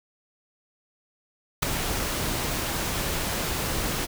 pink noise with ADSR envelope, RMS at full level -20 dBFS, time 1.62-4.07 s, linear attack 10 ms, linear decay 6 ms, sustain -8 dB, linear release 29 ms, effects none

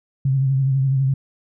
sine tone with vibrato, 134.4 Hz, C3, 47 cents sharp, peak -15 dBFS, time 0.25-1.14 s, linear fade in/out 5 ms, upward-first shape triangle, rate 12 Hz, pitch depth 54 cents each way, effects none

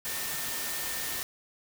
sine tone in noise, 1809 Hz, A6, 48 cents sharp, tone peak -43 dBFS, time 0.05-1.23 s, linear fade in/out 0 ms, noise white, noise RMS -34 dBFS, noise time 0.05-1.23 s, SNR -12 dB, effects none

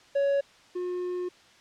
triangle tone pair in turn, 559 / 359.3 Hz, C#5 / F4, +14 / +49 cents, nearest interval minor sixth, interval 765 cents, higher first, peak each -20 / -27 dBFS, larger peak first, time 0.15-0.41 / 0.75-1.29 s, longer second, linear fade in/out 10 ms, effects white hiss -56 dBFS RMS until 1.6 s + low-pass 5000 Hz 12 dB/octave

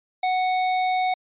sine tone with hard clipping, 740 Hz, F#5, in tune, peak -22 dBFS, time 0.23-1.14 s, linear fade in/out 5 ms, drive 18 dB, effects resampled to 8000 Hz

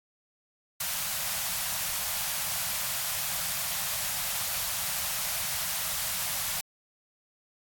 white band-stop noise, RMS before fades -31 dBFS, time 0.8-6.61 s, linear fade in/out 5 ms, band 200 to 570 Hz, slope 48 dB/octave, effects AAC 64 kbps

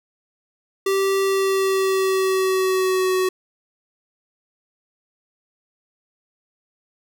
square tone with pitch glide, 389.3 to 372.6 Hz, G4 to F#4, -12 to +12 cents, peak -18 dBFS, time 0.86-3.29 s, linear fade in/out 5 ms, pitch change -76 cents, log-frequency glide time 1.22-3.14 s, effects none

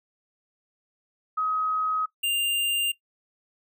sine / square tone pair in turn, 1266 / 2796 Hz, D#6 / F7, +30 / +1 cents, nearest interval octave + major second, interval 1371 cents, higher second, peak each -23 dBFS, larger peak neither, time 1.37-2.06 / 2.23-2.92 s, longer neither, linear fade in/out 10 ms, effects noise-tail reverb RT60 0.1 s tail -18 dB re dry

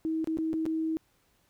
sine tone with dropouts, 320 Hz, D#4, 49 cents sharp, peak -27 dBFS, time 0.05-0.97 s, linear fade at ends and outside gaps 0 ms, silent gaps 0.244-0.273 / 0.372-0.386 / 0.531-0.539 / 0.655-0.663 s, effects pink hiss -69 dBFS RMS until 1.49 s

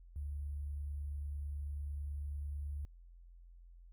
sine tone with sample-and-hold, 72.1 Hz, D2, 31 cents flat, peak -38 dBFS, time 0.16-2.85 s, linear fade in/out 0 ms, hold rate 11025 Hz, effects added 43 Hz sine -54 dBFS peak until 3.92 s

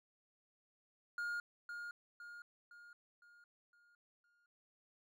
triangle tone with echo, 1421 Hz, F6, 30 cents sharp, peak -36 dBFS, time 1.18-1.4 s, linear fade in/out 2 ms, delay 510 ms, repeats 6, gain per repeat -6 dB, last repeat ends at 4.46 s, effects none

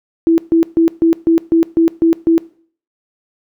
sine tone bursts, 330 Hz, E4, 2 cents sharp, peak -7 dBFS, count 9, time 0.27-2.38 s, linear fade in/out 0 ms, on 110 ms, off 140 ms, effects noise-tail reverb RT60 0.5 s tail -21 dB re dry

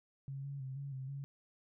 sine tone with pitch steps, 136.9 / 140 / 132.1 / 139.9 / 132 / 139.1 Hz, C#3 / C#3 / C3 / C#3 / C3 / C#3, -21 / +18 / +17 / +16 / +16 / +6 cents, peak -40 dBFS, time 0.28-1.24 s, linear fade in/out 0 ms, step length 160 ms, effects none

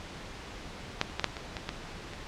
clicks, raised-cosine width 0.2 ms, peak -7 / -28 / -11 / -6 / -20 / -17 / -14 / -25 dBFS, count 8, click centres 1.014 / 1.098 / 1.196 / 1.243 / 1.368 / 1.568 / 1.691 / 2.135 s, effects pink hiss -43 dBFS RMS until 2.27 s + low-pass 5000 Hz 12 dB/octave

